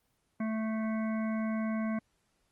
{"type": "harmonic tone", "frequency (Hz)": 220, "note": "A3", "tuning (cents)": 0, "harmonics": [1, 3, 5, 7, 9, 10], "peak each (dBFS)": [-30, -40, -44, -47, -49, -50], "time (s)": [0.4, 1.99], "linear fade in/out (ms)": 5, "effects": ["pink hiss -75 dBFS RMS until 2.51 s", "Opus 24 kbps"]}